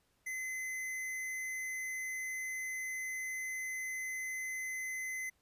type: tone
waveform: square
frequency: 2043 Hz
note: C7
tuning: 42 cents flat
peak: -38 dBFS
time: 0.26-5.3 s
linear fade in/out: 10 ms
effects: pink hiss -75 dBFS RMS until 5.41 s + resampled to 32000 Hz